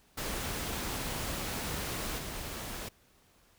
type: noise with level steps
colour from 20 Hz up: pink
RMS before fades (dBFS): -36 / -40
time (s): 0.17-2.89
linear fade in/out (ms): 10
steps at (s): 2.18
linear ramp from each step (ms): 5
effects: pink hiss -65 dBFS RMS until 3.58 s